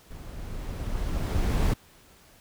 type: noise with level ramp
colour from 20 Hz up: brown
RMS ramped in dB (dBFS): -41 to -21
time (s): 0.1-1.74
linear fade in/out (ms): 10
effects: pink hiss -56 dBFS RMS until 2.4 s